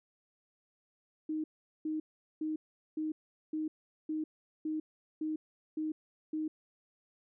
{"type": "tone bursts", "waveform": "sine", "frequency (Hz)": 311.1, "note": "D#4", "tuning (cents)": 0, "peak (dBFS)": -32, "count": 10, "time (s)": [1.29, 6.48], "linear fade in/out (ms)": 5, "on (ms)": 150, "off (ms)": 410, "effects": []}